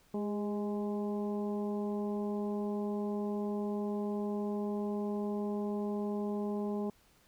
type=harmonic tone with a mistuned harmonic; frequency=207.7 Hz; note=G#3; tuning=in tune; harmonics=1 / 2 / 3 / 4 / 5; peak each=-34 / -37 / -45 / -46 / -51 dBFS; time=0.14-6.9 s; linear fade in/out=2 ms; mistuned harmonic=2; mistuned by=-28 cents; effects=pink hiss -66 dBFS RMS until 7.27 s